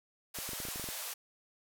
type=band-pass noise; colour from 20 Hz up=white; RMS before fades=-41 dBFS; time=0.34-1.14 s; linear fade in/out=10 ms; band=490 to 16000 Hz; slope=48 dB/octave
type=clicks; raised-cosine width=2 ms; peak=-31 dBFS; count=10; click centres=0.387 / 0.491 / 0.533 / 0.602 / 0.652 / 0.686 / 0.759 / 0.797 / 0.841 / 0.888 s
effects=none